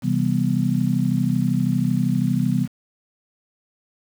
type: chord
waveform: sine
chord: C major seventh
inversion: none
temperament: just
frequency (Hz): 130.81 / 163.52 / 196.22 / 245.3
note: C3 / E3 / G3 / B3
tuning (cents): 0 / -14 / +2 / -12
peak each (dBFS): -23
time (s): 0.02-2.68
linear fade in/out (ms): 50
effects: 7-bit